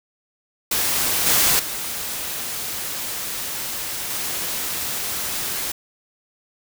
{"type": "noise with level steps", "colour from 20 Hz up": "white", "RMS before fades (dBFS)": [-21, -17, -28, -26], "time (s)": [0.71, 5.72], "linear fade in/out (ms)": 5, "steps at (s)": [1.26, 1.59, 4.1], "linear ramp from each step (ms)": 5, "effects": []}